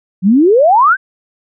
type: exponential sweep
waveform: sine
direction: up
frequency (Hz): 174.61 to 1627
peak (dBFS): -5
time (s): 0.22-0.97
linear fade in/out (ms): 50
effects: none